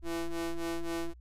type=ring-modulated tone; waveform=45% pulse; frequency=167.1 Hz; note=E3; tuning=24 cents sharp; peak=-29 dBFS; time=0.02-1.14 s; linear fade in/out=50 ms; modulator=169 Hz; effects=added 60 Hz sine -50 dBFS peak until 1.2 s + resampled to 32000 Hz